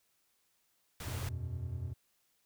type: noise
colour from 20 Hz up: pink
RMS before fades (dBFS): -44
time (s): 1-1.29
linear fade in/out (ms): 2
type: chord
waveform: triangle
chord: E suspended second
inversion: none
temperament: equal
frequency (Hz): 82.41 / 92.5 / 123.47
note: E2 / F#2 / B2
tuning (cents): 0 / 0 / 0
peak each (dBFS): -39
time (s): 1.05-1.94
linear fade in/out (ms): 20
effects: white hiss -75 dBFS RMS until 2.45 s